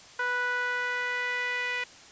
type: tone with band-pass filter sweep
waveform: sawtooth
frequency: 492.9 Hz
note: B4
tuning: 3 cents flat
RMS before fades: -30 dBFS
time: 0.19-1.84 s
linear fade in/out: 5 ms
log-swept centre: 1400 to 2200 Hz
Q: 3.6
effects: white hiss -50 dBFS RMS until 2.11 s + resampled to 16000 Hz